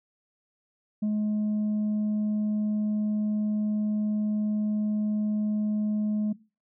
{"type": "tone", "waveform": "sine", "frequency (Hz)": 211.4, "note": "G#3", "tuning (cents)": 31, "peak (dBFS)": -21, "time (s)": [1.02, 6.33], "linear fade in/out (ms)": 10, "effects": ["noise-tail reverb RT60 0.3 s tail -20 dB re dry", "tanh soft clip ceiling -23 dBFS"]}